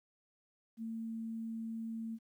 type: tone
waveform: sine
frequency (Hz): 225.6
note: A3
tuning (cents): +44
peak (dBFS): -38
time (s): 0.77-2.19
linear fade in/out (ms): 50
effects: 12-bit